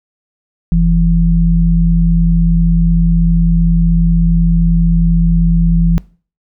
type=tone pair together; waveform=sine; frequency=45.04 / 167.8 Hz; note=F#1 / E3; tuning=-46 / +31 cents; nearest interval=octave + major seventh; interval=2277 cents; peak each=-10 dBFS; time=0.72-5.98 s; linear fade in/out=0 ms; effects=noise-tail reverb RT60 0.4 s tail -22 dB re dry